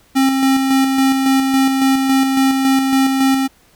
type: tone with tremolo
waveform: square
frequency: 267.5 Hz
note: C4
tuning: 38 cents sharp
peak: -11 dBFS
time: 0.15-3.48 s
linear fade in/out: 20 ms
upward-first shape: square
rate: 3.6 Hz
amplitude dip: 35%
effects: pink hiss -52 dBFS RMS until 3.75 s